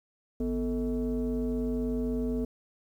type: tone with frequency modulation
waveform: sine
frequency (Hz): 246.9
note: B3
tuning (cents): 0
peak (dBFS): -26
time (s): 0.4-2.45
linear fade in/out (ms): 5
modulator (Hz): 195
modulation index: 1
effects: tanh soft clip ceiling -23 dBFS + 10-bit